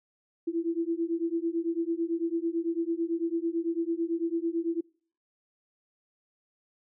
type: beating tone pair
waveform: sine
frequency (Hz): 329.6 / 338.6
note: E4 / E4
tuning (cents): 0 / +46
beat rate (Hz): 9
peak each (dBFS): -30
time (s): 0.47-4.81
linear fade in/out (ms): 10
effects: noise-tail reverb RT60 0.5 s tail -26 dB re dry